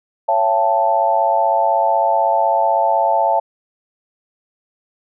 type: chord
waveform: sine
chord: A dominant seventh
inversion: first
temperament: equal with one note detuned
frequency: 554.4 / 674.3 / 784 / 880 Hz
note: C#5 / E5 / G5 / A5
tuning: 0 / +39 / 0 / 0 cents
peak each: -21 / -17 / -21 / -16 dBFS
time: 0.28-3.4 s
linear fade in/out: 10 ms
effects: none

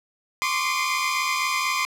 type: tone cluster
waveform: 25% pulse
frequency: 1042 / 1127 / 1191 / 2076 / 2438 Hz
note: C6 / C#6 / D6 / C7 / D#7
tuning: -7 / +28 / +24 / -14 / -36 cents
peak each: -22 / -27 / -26 / -29 / -25 dBFS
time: 0.42-1.85 s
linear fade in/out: 0 ms
effects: low-pass 11000 Hz 12 dB/octave + 8-bit

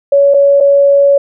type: tone with dropouts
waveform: sine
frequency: 562 Hz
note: C#5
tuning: 24 cents sharp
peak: -4 dBFS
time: 0.12-1.18 s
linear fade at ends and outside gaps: 5 ms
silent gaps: 0.34-0.343 / 0.603-0.607 s
effects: none

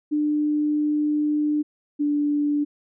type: tone pair in turn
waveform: sine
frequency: 298.9 / 292.7 Hz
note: D4 / D4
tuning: +31 / -6 cents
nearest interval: unison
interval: 37 cents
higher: first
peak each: -19 dBFS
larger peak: neither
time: 0.11-1.63 / 1.99-2.65 s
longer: first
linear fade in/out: 20 ms
effects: none

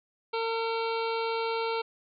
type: harmonic tone with a mistuned harmonic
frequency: 454.6 Hz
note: A#4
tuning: 43 cents flat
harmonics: 1 / 2 / 3 / 5 / 6 / 7 / 8 / 9 / 10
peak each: -30 / -33 / -37 / -40 / -42 / -46 / -47 / -43 / -49 dBFS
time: 0.33-1.82 s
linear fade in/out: 10 ms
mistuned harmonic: 8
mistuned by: +21 cents
effects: none

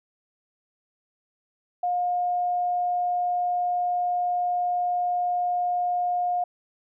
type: tone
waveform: sine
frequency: 713 Hz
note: F5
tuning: 36 cents sharp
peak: -22 dBFS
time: 1.83-6.44 s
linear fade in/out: 5 ms
effects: none

